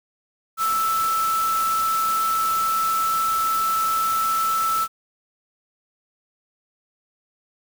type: tone in noise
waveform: sine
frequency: 1318.5 Hz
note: E6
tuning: in tune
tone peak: -19 dBFS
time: 0.57-4.88 s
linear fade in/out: 50 ms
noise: white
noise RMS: -31 dBFS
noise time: 0.57-4.88 s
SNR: +9 dB
effects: none